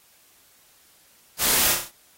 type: noise with echo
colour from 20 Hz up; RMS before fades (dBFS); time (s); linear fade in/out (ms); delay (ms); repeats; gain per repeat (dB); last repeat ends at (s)
white; -22; 1.38-1.76; 50; 31; 5; -4; 1.915
effects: white hiss -57 dBFS RMS until 2.17 s + AAC 48 kbps